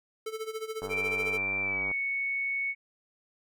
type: tone with tremolo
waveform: square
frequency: 440 Hz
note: A4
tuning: in tune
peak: -32 dBFS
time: 0.26-1.38 s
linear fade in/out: 5 ms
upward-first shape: sine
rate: 14 Hz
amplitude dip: 80%
type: click train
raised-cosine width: 1 ms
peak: -26 dBFS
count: 107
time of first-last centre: 0.82-1.914 s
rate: 96.9 Hz
type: tone with pitch glide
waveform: sine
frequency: 2349 to 2217 Hz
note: D7 to C#7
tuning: 0 to 0 cents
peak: -28 dBFS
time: 0.89-2.75 s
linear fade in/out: 50 ms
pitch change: -100 cents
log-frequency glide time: 1.61-1.95 s
effects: none